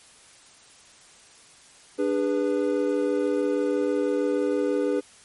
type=chord; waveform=triangle; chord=G# diminished; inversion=second; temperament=equal with one note detuned; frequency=293.7 / 407.7 / 493.9 Hz; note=D4 / G#4 / B4; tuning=0 / -32 / 0 cents; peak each=-24 dBFS; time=1.98-5.01 s; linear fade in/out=20 ms; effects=white hiss -52 dBFS RMS until 5.24 s + MP3 48 kbps